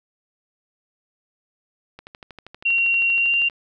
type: click train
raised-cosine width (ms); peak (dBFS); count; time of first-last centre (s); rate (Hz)
0.3; -23; 20; 1.99-3.498; 12.6
type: tone with pitch glide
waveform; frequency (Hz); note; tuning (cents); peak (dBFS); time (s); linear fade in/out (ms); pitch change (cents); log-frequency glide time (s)
sine; 2750 to 2774; F7 to F7; -27 to -12; -16; 2.65-3.49; 10; +15; 3.16-3.33
effects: none